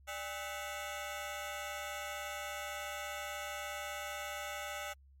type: ring-modulated tone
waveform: 15% pulse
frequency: 698.5 Hz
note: F5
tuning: in tune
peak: -30 dBFS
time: 0.07-4.94 s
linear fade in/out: 20 ms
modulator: 109 Hz
effects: added 68 Hz sine -58 dBFS peak until 5.2 s + MP3 64 kbps